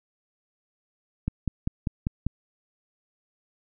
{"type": "click train", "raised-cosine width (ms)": 5, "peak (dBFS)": -13, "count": 6, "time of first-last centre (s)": [1.28, 2.266], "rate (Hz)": 5.07, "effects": []}